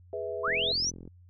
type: chord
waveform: sine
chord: E major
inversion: first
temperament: equal with one note detuned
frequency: 415.3 / 493.9 / 651.7 Hz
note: G#4 / B4 / E5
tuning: 0 / 0 / -20 cents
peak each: -36 dBFS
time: 0.13-0.72 s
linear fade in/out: 2 ms
type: linear sweep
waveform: sine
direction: up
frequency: 950 to 6120 Hz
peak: -26 dBFS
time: 0.43-0.91 s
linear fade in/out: 20 ms
type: click train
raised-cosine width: 3 ms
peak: -31 dBFS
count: 27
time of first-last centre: 0.48-1.076 s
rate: 43.6 Hz
effects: added 89 Hz sine -52 dBFS peak until 1.29 s